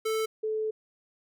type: tone pair in turn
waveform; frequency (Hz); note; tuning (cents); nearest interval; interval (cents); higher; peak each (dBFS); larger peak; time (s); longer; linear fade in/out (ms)
square / sine; 440 / 434.7; A4 / A4; 0 / -21; unison; 21; first; -27; neither; 0.05-0.26 / 0.43-0.71; second; 10
effects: none